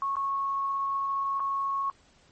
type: tone with dropouts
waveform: sine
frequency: 1100 Hz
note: C#6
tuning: 14 cents flat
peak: -26 dBFS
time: 0.02-1.9 s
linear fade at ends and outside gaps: 1 ms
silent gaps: 0.156-0.167 / 1.397-1.402 s
effects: pink hiss -61 dBFS RMS until 2.31 s + MP3 32 kbps